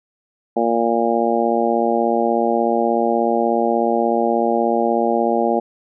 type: harmonic tone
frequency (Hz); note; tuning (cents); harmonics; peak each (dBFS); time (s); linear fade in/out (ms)
116.54; A#2; 0; 2 / 3 / 4 / 5 / 6 / 7; -22 / -22 / -22 / -22 / -22 / -22; 0.56-5.6; 10
effects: none